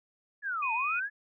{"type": "linear two-way sweep", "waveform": "sine", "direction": "down then up", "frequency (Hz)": [1730, 869, 1730], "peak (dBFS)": -30, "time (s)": [0.42, 1.1], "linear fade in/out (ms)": 50, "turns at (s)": 0.73}
{"type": "tone", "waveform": "sine", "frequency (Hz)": 2489, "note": "D#7", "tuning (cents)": 0, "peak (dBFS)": -30, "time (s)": [0.62, 1], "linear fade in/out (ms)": 10}
{"effects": []}